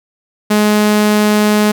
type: tone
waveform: sawtooth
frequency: 210.5 Hz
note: G#3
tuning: 24 cents sharp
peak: -5 dBFS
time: 0.5-1.72 s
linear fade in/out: 10 ms
effects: none